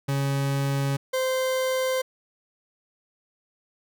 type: tone pair in turn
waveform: 40% pulse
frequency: 138.59 / 519 Hz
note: C#3 / C5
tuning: 0 / -14 cents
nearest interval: octave + major seventh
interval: 2286 cents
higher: second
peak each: -22 dBFS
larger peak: neither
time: 0.08-0.97 / 1.13-2.02 s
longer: neither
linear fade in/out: 10 ms
effects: none